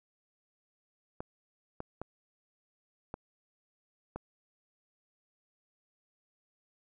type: clicks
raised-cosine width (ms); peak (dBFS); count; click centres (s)
1; -24; 5; 1.205 / 1.804 / 2.016 / 3.141 / 4.16
effects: none

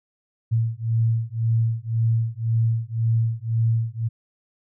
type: beating tone pair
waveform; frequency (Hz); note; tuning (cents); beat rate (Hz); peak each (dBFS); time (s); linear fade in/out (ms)
sine; 113 / 114.9; A2 / A#2; +47 / -25; 1.9; -22; 0.51-4.09; 20
effects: none

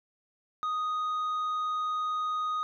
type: tone with tanh clipping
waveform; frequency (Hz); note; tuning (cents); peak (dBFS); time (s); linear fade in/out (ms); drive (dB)
sine; 1244.5; D#6; 0; -29; 0.63-2.63; 0; 4
effects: none

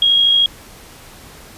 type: tone with amplitude modulation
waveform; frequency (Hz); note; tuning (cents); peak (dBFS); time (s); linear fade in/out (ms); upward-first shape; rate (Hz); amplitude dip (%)
sine; 3281; G#7; -22; -8; 0.02-0.46; 2; sine; 53.1; 35
effects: pink hiss -40 dBFS RMS until 1.57 s + resampled to 32000 Hz

